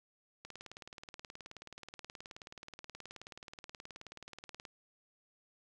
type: click train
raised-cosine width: 0.2 ms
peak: -30 dBFS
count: 80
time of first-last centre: 0.45-4.652 s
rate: 18.8 Hz
effects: none